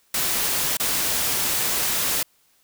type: noise with dropouts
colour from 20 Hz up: white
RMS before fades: -23 dBFS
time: 0.14-2.23 s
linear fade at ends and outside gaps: 5 ms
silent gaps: 0.771-0.798 s
effects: white hiss -62 dBFS RMS until 2.63 s